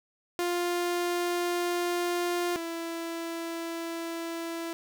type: tone pair in turn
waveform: sawtooth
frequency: 350.5 / 333.3 Hz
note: F4 / E4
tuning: +6 / +19 cents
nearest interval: minor second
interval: 87 cents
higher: first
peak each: -23 / -29 dBFS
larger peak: first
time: 0.39-2.56 / 2.56-4.73 s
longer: neither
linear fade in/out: 0 ms
effects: none